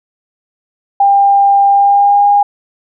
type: tone with pitch glide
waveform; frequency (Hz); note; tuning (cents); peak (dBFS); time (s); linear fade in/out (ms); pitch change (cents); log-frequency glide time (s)
sine; 798 to 813.8; G5 to G#5; +31 to -35; -5; 1-2.43; 5; +34; 1.69-2.28
effects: none